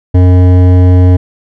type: tone with hard clipping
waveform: sine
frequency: 90.6 Hz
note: F#2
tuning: 36 cents flat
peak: -4 dBFS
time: 0.14-1.17 s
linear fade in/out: 10 ms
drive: 13 dB
effects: none